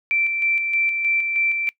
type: tone with tremolo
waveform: sine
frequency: 2342 Hz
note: D7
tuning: 5 cents flat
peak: -17 dBFS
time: 0.11-1.69 s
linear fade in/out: 0 ms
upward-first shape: square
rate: 3.2 Hz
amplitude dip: 40%
effects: noise-tail reverb RT60 0.1 s tail -23 dB re dry